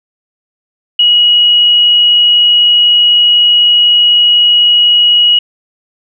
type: tone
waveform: sine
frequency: 2906 Hz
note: F#7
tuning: 32 cents flat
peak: -4 dBFS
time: 0.99-5.39 s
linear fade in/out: 5 ms
effects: none